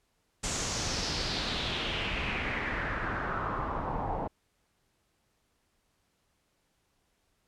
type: noise with low-pass filter sweep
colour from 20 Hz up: pink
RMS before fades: -33 dBFS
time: 0.43-4.28 s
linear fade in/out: 10 ms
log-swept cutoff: 7600 to 760 Hz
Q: 3.4
effects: pink hiss -74 dBFS RMS until 7.47 s + low-pass 12000 Hz 12 dB/octave